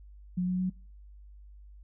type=tone with pitch steps; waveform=sine; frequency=180.5 / 182.49 / 184.51 Hz; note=F#3 / F#3 / F#3; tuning=-43 / -24 / -5 cents; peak=-26 dBFS; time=0.37-0.7 s; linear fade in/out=10 ms; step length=110 ms; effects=noise-tail reverb RT60 0.4 s tail -26 dB re dry + added 50 Hz sine -48 dBFS peak until 1.83 s